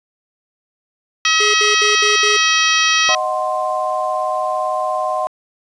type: harmonic tone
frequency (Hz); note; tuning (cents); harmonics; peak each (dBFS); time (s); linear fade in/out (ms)
640; D#5; +49; 2 / 3 / 4 / 5 / 6 / 7 / 8 / 9; -19 / -19 / -18 / -19 / -23 / -24 / -26 / -21; 1.25-3.15; 2
type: tone bursts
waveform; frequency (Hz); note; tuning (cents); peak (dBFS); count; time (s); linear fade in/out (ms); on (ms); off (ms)
square; 417.8; G#4; +10; -20; 5; 1.4-2.368; 5; 140; 67
type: chord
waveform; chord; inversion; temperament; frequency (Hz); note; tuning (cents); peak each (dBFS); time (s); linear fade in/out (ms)
sine; C diminished; first; equal; 622.3 / 740 / 1046.5; Eb5 / Gb5 / C6; 0 / 0 / 0; -21; 3.09-5.27; 0
effects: resampled to 22050 Hz + 7-bit